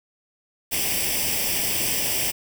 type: noise with comb filter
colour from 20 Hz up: white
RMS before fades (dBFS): -24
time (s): 0.71-2.32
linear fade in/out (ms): 20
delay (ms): 0.37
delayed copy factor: +0.75
effects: none